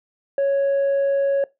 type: tone with tanh clipping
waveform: sine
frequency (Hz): 554.4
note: C#5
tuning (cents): 0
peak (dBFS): -17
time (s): 0.38-1.44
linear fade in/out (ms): 2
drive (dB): 2
effects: noise-tail reverb RT60 0.2 s tail -20 dB re dry